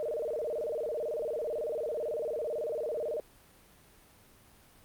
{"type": "tone with vibrato", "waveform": "sine", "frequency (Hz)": 530, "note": "C5", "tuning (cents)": 22, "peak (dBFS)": -31, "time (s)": [0, 3.2], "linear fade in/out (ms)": 0, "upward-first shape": "square", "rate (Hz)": 18, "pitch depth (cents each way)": 240, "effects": ["pink hiss -59 dBFS RMS until 4.84 s", "Opus 32 kbps"]}